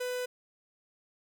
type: tone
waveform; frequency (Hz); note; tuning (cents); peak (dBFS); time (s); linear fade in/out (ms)
45% pulse; 498.3; B4; +15; -32; 0-0.26; 10
effects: none